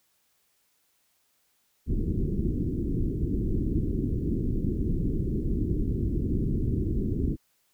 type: low-pass noise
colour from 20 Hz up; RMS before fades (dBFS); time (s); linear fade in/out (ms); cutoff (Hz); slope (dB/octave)
pink; -27; 1.86-7.37; 50; 380; 48
effects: white hiss -70 dBFS RMS until 7.73 s